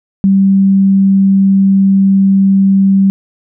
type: tone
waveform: sine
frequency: 194.5 Hz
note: G3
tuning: 13 cents flat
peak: -5 dBFS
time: 0.24-3.1 s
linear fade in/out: 0 ms
effects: none